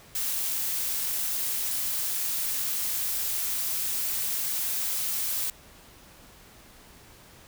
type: noise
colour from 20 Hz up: blue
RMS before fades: -29 dBFS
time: 0.15-5.5 s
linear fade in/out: 2 ms
effects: pink hiss -52 dBFS RMS until 7.47 s